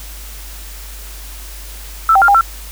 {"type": "tone with pitch steps", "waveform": "sine", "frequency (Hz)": [1323, 778, 1395, 805, 1346], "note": ["E6", "G5", "F6", "G5", "E6"], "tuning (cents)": [6, -13, -2, 46, 36], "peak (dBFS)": -6, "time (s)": [2.09, 2.41], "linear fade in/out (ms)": 2, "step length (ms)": 64, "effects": ["added 50 Hz sine -30 dBFS peak until 2.71 s", "white hiss -35 dBFS RMS until 2.71 s"]}